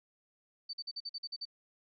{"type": "tone bursts", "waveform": "sine", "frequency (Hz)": 4573, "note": "D8", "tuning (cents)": -47, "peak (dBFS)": -37, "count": 9, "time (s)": [0.69, 1.454], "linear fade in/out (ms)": 10, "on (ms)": 44, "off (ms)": 46, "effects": []}